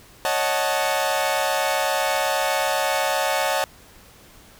sawtooth chord, D# half-diminished seventh, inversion third, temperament equal, 554.4 / 622.3 / 740 / 880 Hz, C#5 / D#5 / F#5 / A5, 0 / 0 / 0 / 0 cents, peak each -22 dBFS, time 0.25-3.64 s, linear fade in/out 0 ms, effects pink hiss -49 dBFS RMS until 4.59 s

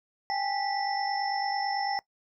sine tone cluster, 795 / 844 / 1965 / 5330 Hz, G5 / G#5 / B6 / E8, +24 / +28 / -9 / +18 cents, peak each -29 / -34 / -36 / -36 dBFS, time 0.3-1.99 s, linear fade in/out 0 ms, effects noise-tail reverb RT60 0.1 s tail -21 dB re dry

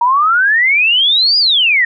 sine exponential two-way sweep, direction up then down, 931 to 4966 to 1832 Hz, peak -8 dBFS, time 0.01-1.85 s, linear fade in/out 5 ms, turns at 1.38 s, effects none

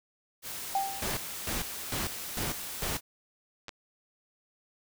white noise, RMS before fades -39 dBFS, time 0.42-3.01 s, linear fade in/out 50 ms
sine tone with exponential decay, 784 Hz, G5, in tune, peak -23 dBFS, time 0.75-1.21 s, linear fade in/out 2 ms, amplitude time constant 100 ms
pink noise bursts, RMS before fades -33 dBFS, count 5, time 1.02-2.97 s, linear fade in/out 2 ms, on 150 ms, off 300 ms
clicks, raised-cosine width 0.2 ms, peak -23 dBFS, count 2, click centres 3.683 / 3.692 s
effects none

